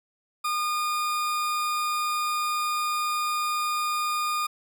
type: tone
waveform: 40% pulse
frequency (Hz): 1218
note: D#6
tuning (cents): -37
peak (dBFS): -24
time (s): 0.44-4.47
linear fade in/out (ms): 10
effects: none